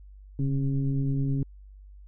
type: tone with frequency modulation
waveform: sine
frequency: 138.59 Hz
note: C#3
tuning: in tune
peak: -23 dBFS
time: 0.39-1.43 s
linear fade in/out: 2 ms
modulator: 134 Hz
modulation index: 0.9
effects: added 49 Hz sine -45 dBFS peak until 2.07 s